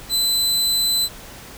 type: tone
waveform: sawtooth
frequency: 4025 Hz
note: B7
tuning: 32 cents sharp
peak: -14 dBFS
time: 0.09-1.09 s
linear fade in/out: 50 ms
effects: pink hiss -39 dBFS RMS until 1.57 s